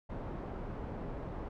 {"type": "low-pass noise", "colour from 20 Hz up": "pink", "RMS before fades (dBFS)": -41, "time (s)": [0.09, 1.49], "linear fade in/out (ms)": 10, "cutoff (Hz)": 860, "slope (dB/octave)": 12, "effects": []}